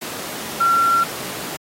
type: tone in noise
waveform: sine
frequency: 1365 Hz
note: F6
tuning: 40 cents flat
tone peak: -13 dBFS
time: 0.6-1.04 s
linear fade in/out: 10 ms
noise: pink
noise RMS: -29 dBFS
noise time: 0.01-1.57 s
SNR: +13 dB
effects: high-pass 200 Hz 12 dB/octave + AAC 48 kbps